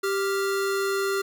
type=tone pair together; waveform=square; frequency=392 / 1396.9 Hz; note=G4 / F6; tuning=0 / 0 cents; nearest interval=octave + minor seventh; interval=2200 cents; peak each=-25 / -31 dBFS; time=0.03-1.22 s; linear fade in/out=10 ms; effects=none